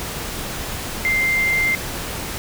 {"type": "tone in noise", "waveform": "sine", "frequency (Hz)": 2093, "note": "C7", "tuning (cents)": 0, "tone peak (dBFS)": -16, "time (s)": [1.05, 1.75], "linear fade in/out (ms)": 0, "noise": "pink", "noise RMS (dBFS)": -28, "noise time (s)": [0, 2.38], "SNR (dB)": 9, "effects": []}